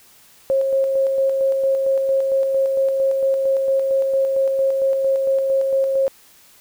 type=tone with tremolo; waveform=sine; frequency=539 Hz; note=C#5; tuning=49 cents flat; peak=-14 dBFS; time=0.5-6.08 s; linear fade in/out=0 ms; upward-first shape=square; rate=4.4 Hz; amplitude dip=30%; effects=white hiss -50 dBFS RMS until 6.6 s